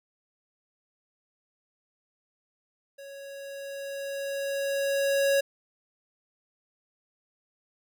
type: tone with level ramp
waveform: square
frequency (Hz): 554.4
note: C#5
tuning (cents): 0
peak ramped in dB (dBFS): -43 to -21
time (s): 2.98-5.41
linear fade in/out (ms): 10
effects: none